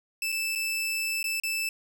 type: tone with dropouts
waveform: sawtooth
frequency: 2637 Hz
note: E7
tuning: in tune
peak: -24 dBFS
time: 0.22-1.69 s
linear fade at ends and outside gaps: 2 ms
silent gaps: 0.32-0.324 / 0.552-0.557 / 1.229-1.241 / 1.4-1.435 s
effects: none